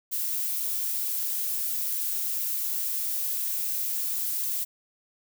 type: noise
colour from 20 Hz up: violet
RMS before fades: -29 dBFS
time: 0.11-4.65 s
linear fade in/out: 20 ms
effects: none